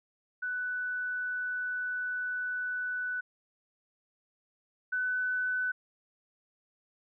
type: tone pair in turn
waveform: sine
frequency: 1490 / 1501.2 Hz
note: F#6 / F#6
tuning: +12 / +25 cents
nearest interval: unison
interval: 13 cents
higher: second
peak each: -31 / -28 dBFS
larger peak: second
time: 0.42-3.21 / 4.92-5.72 s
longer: first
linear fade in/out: 10 ms
effects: none